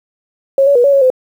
sine tone with pitch steps, 545 / 565 / 484.5 / 562 / 552 / 513 Hz, C#5 / C#5 / B4 / C#5 / C#5 / C5, -29 / +33 / -33 / +24 / -7 / -34 cents, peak -6 dBFS, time 0.58-1.102 s, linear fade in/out 2 ms, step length 87 ms, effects 7-bit

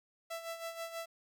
sawtooth tone with tremolo, 664 Hz, E5, 12 cents sharp, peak -34 dBFS, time 0.3-1.06 s, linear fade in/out 10 ms, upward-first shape sine, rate 6.2 Hz, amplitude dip 65%, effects 12-bit

